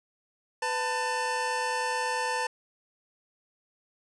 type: tone pair together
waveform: 25% pulse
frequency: 500.1 / 891 Hz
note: B4 / A5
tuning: +22 / +22 cents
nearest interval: minor seventh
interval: 1000 cents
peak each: -29 / -25 dBFS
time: 0.62-2.47 s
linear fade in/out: 5 ms
effects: resampled to 22050 Hz